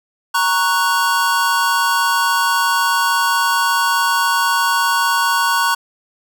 square chord, F# major, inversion first, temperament equal, 932.3 / 1108.7 / 1480 Hz, A#5 / C#6 / F#6, 0 / 0 / 0 cents, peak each -19 dBFS, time 0.34-5.75 s, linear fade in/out 10 ms, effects none

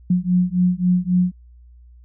sine beating tone pair, 178.3 / 182 Hz, F3 / F#3, +36 / -28 cents, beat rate 3.7 Hz, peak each -18 dBFS, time 0.1-1.32 s, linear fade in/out 5 ms, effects added 60 Hz sine -43 dBFS peak until 2.04 s

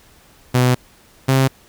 sawtooth tone pair in turn, 125.6 / 133.07 Hz, B2 / C3, +30 / +30 cents, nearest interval minor second, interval 100 cents, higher second, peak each -8 dBFS, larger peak neither, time 0.54-0.75 / 1.28-1.48 s, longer first, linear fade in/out 10 ms, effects pink hiss -50 dBFS RMS until 1.68 s

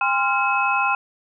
sine tone cluster, 806 / 1040 / 1384 / 2569 Hz, G5 / C6 / F6 / E7, +48 / -11 / -16 / -45 cents, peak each -23 dBFS, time 0.01-0.95 s, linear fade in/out 2 ms, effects none

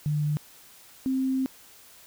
sine tone pair in turn, 149.1 / 263.1 Hz, D3 / C4, +27 / +10 cents, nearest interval minor seventh, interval 983 cents, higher second, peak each -23 dBFS, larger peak neither, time 0.06-0.37 / 1.06-1.46 s, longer second, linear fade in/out 0 ms, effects white hiss -52 dBFS RMS until 2.06 s

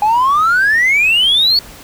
triangle exponential sweep, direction up, 820 to 4502 Hz, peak -6 dBFS, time 0.02-1.59 s, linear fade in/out 2 ms, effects tanh soft clip ceiling -5 dBFS + pink hiss -36 dBFS RMS until 1.83 s

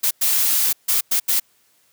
blue noise bursts at uneven times, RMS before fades -18 dBFS, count 5, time 0.03-0.11 / 0.21-0.73 / 0.88-1.01 / 1.11-1.2 / 1.28-1.4 s, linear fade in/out 10 ms, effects white hiss -60 dBFS RMS until 1.92 s + high-pass 60 Hz 12 dB/octave

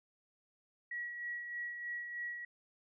sine tone with tremolo, 1920 Hz, B6, 49 cents flat, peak -37 dBFS, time 0.91-2.45 s, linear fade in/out 5 ms, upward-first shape sine, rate 3.2 Hz, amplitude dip 45%, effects none

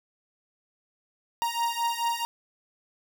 45% pulse beating tone pair, 932.3 / 936.9 Hz, A#5 / A#5, 0 / +8 cents, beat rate 4.6 Hz, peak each -29 / -29 dBFS, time 1.42-2.25 s, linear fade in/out 0 ms, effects none

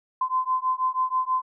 sine beating tone pair, 1026 / 1032.2 Hz, C6 / C6, -34 / -24 cents, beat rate 6.2 Hz, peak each -25 dBFS, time 0.21-1.42 s, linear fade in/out 5 ms, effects none

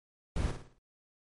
brown noise with echo, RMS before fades -31 dBFS, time 0.36-0.51 s, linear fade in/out 2 ms, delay 55 ms, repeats 5, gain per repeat -7 dB, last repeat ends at 0.785 s, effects MP3 48 kbps

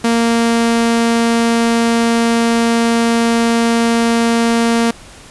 sawtooth tone, 231.8 Hz, A#3, 10 cents flat, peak -7 dBFS, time 0.04-4.91 s, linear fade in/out 5 ms, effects pink hiss -38 dBFS RMS until 5.3 s + resampled to 24000 Hz

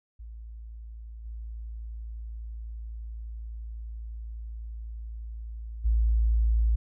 sine tone with level steps, 55.9 Hz, A1, 28 cents sharp, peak -39 / -35 / -20 dBFS, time 0.19-6.76 s, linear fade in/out 10 ms, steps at 1.24 / 5.84 s, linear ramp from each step 20 ms, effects none

